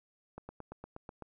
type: slowing click train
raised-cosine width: 1 ms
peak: -30 dBFS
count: 8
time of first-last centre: 0.38-1.223 s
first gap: 110 ms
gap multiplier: 1.03
effects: none